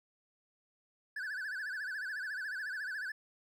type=tone with vibrato; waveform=triangle; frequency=1610 Hz; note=G6; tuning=46 cents sharp; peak=-35 dBFS; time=1.16-3.12 s; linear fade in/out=5 ms; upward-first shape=sine; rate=14 Hz; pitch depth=150 cents each way; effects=none